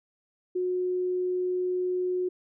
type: tone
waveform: sine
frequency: 363.9 Hz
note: F#4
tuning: 29 cents flat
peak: -25 dBFS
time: 0.55-2.29 s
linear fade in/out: 10 ms
effects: none